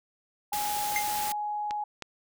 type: tone with pitch glide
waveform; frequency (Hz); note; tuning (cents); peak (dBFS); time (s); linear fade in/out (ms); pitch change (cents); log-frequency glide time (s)
sine; 830.6 to 836.4; G#5 to G#5; 0 to +12; -29; 0.52-1.84; 5; +12; 0.86-1.19
type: noise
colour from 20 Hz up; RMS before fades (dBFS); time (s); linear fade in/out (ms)
white; -34; 0.53-1.32; 0
type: tone with exponential decay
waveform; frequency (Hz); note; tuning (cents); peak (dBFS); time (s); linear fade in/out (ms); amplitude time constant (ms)
square; 2100; C7; +6; -24; 0.96-1.1; 1; 30
type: clicks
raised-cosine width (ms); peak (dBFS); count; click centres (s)
0.2; -19; 2; 1.709 / 2.023
effects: none